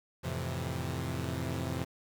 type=chord; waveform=sawtooth; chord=F major seventh; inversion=none; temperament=equal; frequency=87.31 / 110 / 130.81 / 164.81 Hz; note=F2 / A2 / C3 / E3; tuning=0 / 0 / 0 / 0 cents; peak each=-34 / -37 / -33 / -37 dBFS; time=0.23-1.85 s; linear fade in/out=20 ms; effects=9-bit